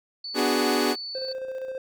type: tone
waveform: sine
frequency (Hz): 4482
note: C#8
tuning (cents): +18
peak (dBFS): -32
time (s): 0.24-1.33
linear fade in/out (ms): 5
type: chord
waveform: sawtooth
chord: G# half-diminished seventh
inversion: first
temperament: equal with one note detuned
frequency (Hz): 246.9 / 293.7 / 372.4 / 415.3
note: B3 / D4 / F#4 / G#4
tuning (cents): 0 / 0 / +11 / 0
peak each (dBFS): -23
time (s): 0.34-0.96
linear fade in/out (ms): 50
type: tone with tremolo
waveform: triangle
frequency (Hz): 523.3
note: C5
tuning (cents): 0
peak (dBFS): -27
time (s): 1.15-1.78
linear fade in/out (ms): 2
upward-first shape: square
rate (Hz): 15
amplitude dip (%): 40
effects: none